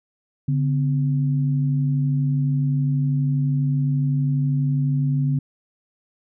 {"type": "tone pair together", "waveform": "sine", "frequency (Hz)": [142.7, 254.8], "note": ["D3", "C4"], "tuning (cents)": [-49, -46], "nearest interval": "minor seventh", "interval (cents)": 1003, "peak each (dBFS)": [-18, -27], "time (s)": [0.48, 5.39], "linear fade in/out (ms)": 5, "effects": []}